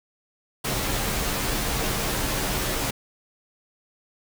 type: noise with comb filter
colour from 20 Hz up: pink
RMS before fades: -26 dBFS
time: 0.64-2.91 s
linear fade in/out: 10 ms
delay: 12 ms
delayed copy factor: -0.6
effects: none